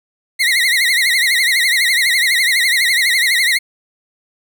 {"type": "tone with vibrato", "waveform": "30% pulse", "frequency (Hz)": 2007, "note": "B6", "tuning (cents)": 27, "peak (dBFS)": -9, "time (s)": [0.39, 3.59], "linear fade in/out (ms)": 20, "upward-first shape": "triangle", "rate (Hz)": 12, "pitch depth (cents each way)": 160, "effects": []}